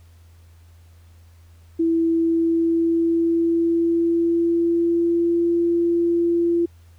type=tone with pitch glide; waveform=sine; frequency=330 to 341 Hz; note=E4 to F4; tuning=+2 to -41 cents; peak=-16 dBFS; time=1.79-6.66 s; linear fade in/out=10 ms; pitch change=+57 cents; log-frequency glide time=2.1-5.51 s; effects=added 84 Hz sine -46 dBFS peak until 6.98 s + pink hiss -60 dBFS RMS until 6.98 s